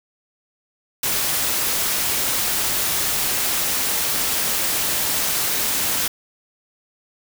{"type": "noise with amplitude modulation", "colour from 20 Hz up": "white", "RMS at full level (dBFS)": -20, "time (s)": [1.03, 6.08], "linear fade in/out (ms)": 5, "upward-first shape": "sine", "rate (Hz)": 266, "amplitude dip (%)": 30, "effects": []}